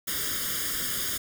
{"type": "noise with comb filter", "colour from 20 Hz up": "white", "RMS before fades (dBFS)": -30, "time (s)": [0.07, 1.18], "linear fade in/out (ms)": 10, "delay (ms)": 0.59, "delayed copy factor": 1, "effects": []}